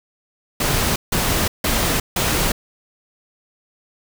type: noise bursts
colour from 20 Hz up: pink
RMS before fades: -19 dBFS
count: 4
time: 0.6-2.52 s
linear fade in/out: 5 ms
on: 360 ms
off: 160 ms
effects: none